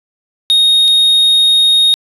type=tone pair in turn; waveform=triangle; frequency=3724 / 3724 Hz; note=A#7 / A#7; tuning=-2 / -2 cents; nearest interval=unison; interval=0 cents; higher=neither; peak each=-5 dBFS; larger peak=neither; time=0.5-0.88 / 0.88-1.94 s; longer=second; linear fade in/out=0 ms; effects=resampled to 32000 Hz